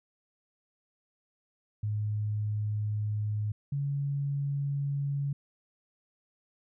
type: tone pair in turn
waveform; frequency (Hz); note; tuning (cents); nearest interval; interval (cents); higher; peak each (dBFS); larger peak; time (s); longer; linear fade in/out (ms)
sine; 105.6 / 140.96; G#2 / C#3; +29 / +29; perfect fourth; 500; second; -28; neither; 1.83-3.52 / 3.72-5.33; first; 5
effects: none